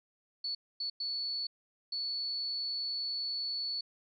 sine tone bursts at uneven times, 4435 Hz, C#8, in tune, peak -33 dBFS, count 4, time 0.44-0.55 / 0.8-0.9 / 1-1.47 / 1.92-3.81 s, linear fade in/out 5 ms, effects none

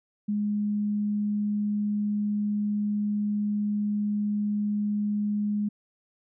sine tone, 207.7 Hz, G#3, in tune, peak -24 dBFS, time 0.28-5.69 s, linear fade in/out 10 ms, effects none

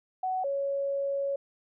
sine tone pair in turn, 747 / 556.1 Hz, F#5 / C#5, +16 / +5 cents, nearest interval perfect fourth, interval 511 cents, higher first, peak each -27 dBFS, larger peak neither, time 0.23-0.44 / 0.44-1.36 s, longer second, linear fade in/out 5 ms, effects none

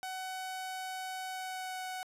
sawtooth tone with pitch glide, 750 to 744 Hz, F#5 to F#5, +23 to +9 cents, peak -34 dBFS, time 0.03-2.03 s, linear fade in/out 0 ms, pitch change -14 cents, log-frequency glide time 1.31-1.82 s, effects resampled to 32000 Hz

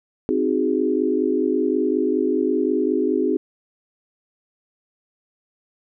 sine chord, Ab dominant seventh, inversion first, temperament equal, 261.6 / 311.1 / 370 / 415.3 Hz, C4 / Eb4 / Gb4 / Ab4, 0 / 0 / 0 / 0 cents, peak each -23 dBFS, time 0.29-3.37 s, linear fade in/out 0 ms, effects none

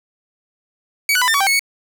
sawtooth tone with pitch steps, 2266 / 1482 / 997 / 1798 / 1131 / 783 / 2199 / 2223 Hz, C#7 / F#6 / B5 / A6 / C#6 / G5 / C#7 / C#7, +37 / +2 / +16 / +37 / +34 / -2 / -14 / +4 cents, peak -10 dBFS, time 1.09-1.594 s, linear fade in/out 2 ms, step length 63 ms, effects none

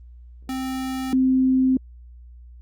square / sine tone pair in turn, 261.6 / 260.2 Hz, C4 / C4, 0 / -9 cents, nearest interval unison, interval 9 cents, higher first, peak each -26 / -15 dBFS, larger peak second, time 0.49-1.13 / 1.13-1.77 s, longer neither, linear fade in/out 2 ms, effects added 60 Hz sine -41 dBFS peak until 2.61 s + Opus 32 kbps

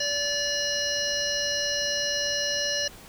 harmonic tone with a mistuned harmonic, 579 Hz, D5, 25 cents flat, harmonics 1 / 3 / 5 / 7 / 9 / 10, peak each -32 / -32 / -32 / -32 / -32 / -32 dBFS, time 0-2.88 s, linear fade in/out 5 ms, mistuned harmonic 7, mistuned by +29 cents, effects pink hiss -47 dBFS RMS until 3.08 s

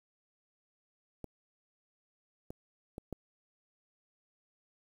clicks, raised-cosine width 2 ms, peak -28 / -29 / -28 / -25 dBFS, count 4, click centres 1.243 / 2.505 / 2.981 / 3.127 s, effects 9-bit

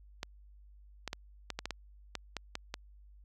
clicks, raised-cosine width 0.2 ms, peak -19 dBFS, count 11, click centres 0.231 / 1.077 / 1.131 / 1.503 / 1.59 / 1.656 / 1.707 / 2.153 / 2.367 / 2.554 / 2.741 s, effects added 50 Hz sine -54 dBFS peak until 3.24 s

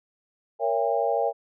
sine chord, A# diminished seventh, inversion none, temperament just, 466.2 / 559.4 / 671.3 / 805.5 Hz, A#4 / C#5 / E5 / G5, 0 / +16 / +31 / +47 cents, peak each -27 dBFS, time 0.59-1.33 s, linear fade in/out 50 ms, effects none

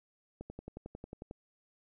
click train, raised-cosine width 2 ms, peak -30 dBFS, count 11, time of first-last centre 0.41-1.311 s, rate 11.1 Hz, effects none

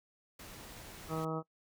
pink noise, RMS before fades -50 dBFS, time 0.39-1.25 s, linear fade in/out 5 ms
harmonic tone, 159.7 Hz, D#3, 45 cents sharp, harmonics 1 / 2 / 3 / 4 / 5 / 6 / 7 / 8, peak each -38 / -41 / -40 / -44 / -46 / -48 / -47 / -43 dBFS, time 1.08-1.43 s, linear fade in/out 50 ms
effects noise-tail reverb RT60 0.1 s tail -22 dB re dry

